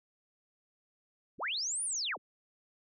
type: linear two-way sweep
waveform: sine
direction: up then down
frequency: 44.32 to 9880 to 44.32 Hz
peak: -32 dBFS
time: 1.38-2.18 s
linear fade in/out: 50 ms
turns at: 1.84 s
effects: none